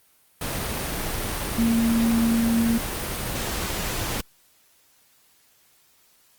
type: tone in noise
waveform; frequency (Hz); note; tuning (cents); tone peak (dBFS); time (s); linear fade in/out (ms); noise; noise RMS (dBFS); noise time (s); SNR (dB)
sine; 230; A#3; -23; -18; 1.58-2.78; 5; pink; -28; 0.41-4.21; +7
effects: white hiss -60 dBFS RMS until 6.38 s + Opus 32 kbps